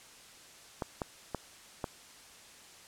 clicks, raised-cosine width 1 ms, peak -19 dBFS, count 4, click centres 0.822 / 1.018 / 1.347 / 1.842 s, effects white hiss -54 dBFS RMS until 2.87 s + low-pass 9000 Hz 12 dB/octave

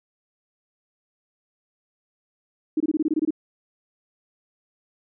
sine tone bursts, 311.1 Hz, D#4, in tune, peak -18 dBFS, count 10, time 2.77-3.307 s, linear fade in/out 5 ms, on 33 ms, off 23 ms, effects none

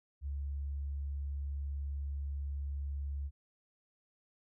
sine tone, 70.4 Hz, C#2, 27 cents sharp, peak -35 dBFS, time 0.21-3.31 s, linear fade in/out 50 ms, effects none

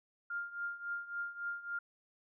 sine tone with tremolo, 1402 Hz, F6, 6 cents sharp, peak -34 dBFS, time 0.3-1.79 s, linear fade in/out 5 ms, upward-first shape triangle, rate 3.6 Hz, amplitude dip 85%, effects none

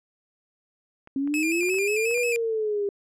clicks, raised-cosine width 0.5 ms, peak -31 dBFS, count 8, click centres 1.074 / 1.275 / 1.632 / 1.688 / 1.743 / 1.785 / 2.111 / 2.176 s
sine exponential two-way sweep, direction up then down, 268.3 to 491 to 398.6 Hz, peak -23 dBFS, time 1.16-2.89 s, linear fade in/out 2 ms, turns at 2.19 s
45% pulse tone with vibrato, 2492 Hz, D#7, 2 cents sharp, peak -25 dBFS, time 1.34-2.36 s, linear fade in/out 0 ms, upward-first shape square, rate 5.6 Hz, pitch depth 63 cents each way
effects low-pass 12000 Hz 12 dB/octave

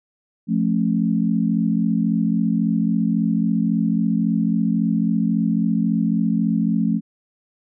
sine chord, F augmented, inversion none, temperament just, 174.61 / 218.3 / 272.8 Hz, F3 / A3 / C#4, 0 / -13 / -28 cents, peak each -21 / -19 / -24 dBFS, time 0.47-7.01 s, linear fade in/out 50 ms, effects none

